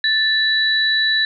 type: tone pair together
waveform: sine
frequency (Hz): 1760 / 3939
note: A6 / B7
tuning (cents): 0 / -5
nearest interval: octave + major second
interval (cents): 1395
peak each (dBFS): -17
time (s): 0.04-1.25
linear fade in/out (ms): 2
effects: none